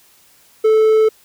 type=tone; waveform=triangle; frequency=437.1 Hz; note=A4; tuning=11 cents flat; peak=-7 dBFS; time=0.64-1.09 s; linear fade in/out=10 ms; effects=white hiss -51 dBFS RMS until 1.24 s